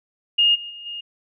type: tone with level steps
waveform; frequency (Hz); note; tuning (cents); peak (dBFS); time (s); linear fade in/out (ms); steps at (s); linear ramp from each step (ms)
sine; 2842; F7; +30; -13 / -31 / -35 / -29; 0.38-1.01; 10; 0.54 / 0.69 / 0.85; 20
effects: none